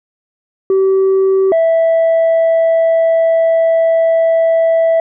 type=tone pair in turn; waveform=sine; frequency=384.1 / 657.3 Hz; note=G4 / E5; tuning=-35 / -5 cents; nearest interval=major sixth; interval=930 cents; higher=second; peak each=-6 dBFS; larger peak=neither; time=0.7-1.52 / 1.52-5 s; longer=second; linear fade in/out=2 ms; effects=tanh soft clip ceiling -7 dBFS